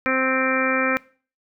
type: harmonic tone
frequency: 261.6 Hz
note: C4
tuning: in tune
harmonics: 1 / 2 / 3 / 4 / 5 / 6 / 7 / 8 / 9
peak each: -25 / -25 / -36 / -33 / -25 / -28 / -27 / -33 / -26 dBFS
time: 0.06-0.97 s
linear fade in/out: 0 ms
effects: noise-tail reverb RT60 0.4 s tail -21 dB re dry